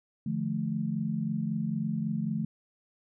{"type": "tone cluster", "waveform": "sine", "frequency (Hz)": [148.5, 172.3, 217.6], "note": ["D3", "F3", "A3"], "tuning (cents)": [20, -23, -19], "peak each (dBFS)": [-34, -33, -31], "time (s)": [0.26, 2.45], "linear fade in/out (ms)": 5, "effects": []}